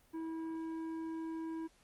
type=tone with tanh clipping; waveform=sine; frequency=324.4 Hz; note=E4; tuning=28 cents flat; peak=-40 dBFS; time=0.13-1.68 s; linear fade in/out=20 ms; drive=9 dB; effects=pink hiss -68 dBFS RMS until 1.83 s + Opus 32 kbps